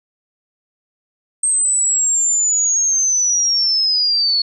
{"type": "linear sweep", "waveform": "sine", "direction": "down", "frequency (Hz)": [8372, 4363], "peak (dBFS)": -13, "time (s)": [1.43, 4.42], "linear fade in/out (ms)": 5, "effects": []}